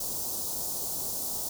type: band-stop noise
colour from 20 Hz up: white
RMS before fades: -33 dBFS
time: 0-1.49 s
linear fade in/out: 5 ms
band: 900 to 4800 Hz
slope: 24 dB/octave
effects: none